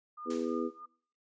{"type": "tone with tremolo", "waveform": "sine", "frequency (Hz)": 1216, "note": "D#6", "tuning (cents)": -40, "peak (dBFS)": -40, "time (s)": [0.17, 0.86], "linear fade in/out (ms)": 10, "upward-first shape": "triangle", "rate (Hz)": 3.1, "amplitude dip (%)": 95}
{"type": "harmonic tone", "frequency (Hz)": 82.2, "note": "E2", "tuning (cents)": -4, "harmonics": [3, 4, 5, 6], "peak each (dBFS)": [-35, -36, -37, -38], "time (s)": [0.25, 0.71], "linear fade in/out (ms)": 50}
{"type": "noise with exponential decay", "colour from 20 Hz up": "white", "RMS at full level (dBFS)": -43, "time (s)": [0.3, 0.81], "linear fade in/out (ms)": 5, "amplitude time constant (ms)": 110}
{"effects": ["noise-tail reverb RT60 0.5 s tail -19 dB re dry", "resampled to 16000 Hz"]}